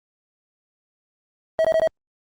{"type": "tone bursts", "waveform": "triangle", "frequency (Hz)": 644, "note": "E5", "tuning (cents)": -41, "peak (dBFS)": -13, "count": 4, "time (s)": [1.59, 1.874], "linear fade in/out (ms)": 0, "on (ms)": 56, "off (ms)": 20, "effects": ["Opus 32 kbps"]}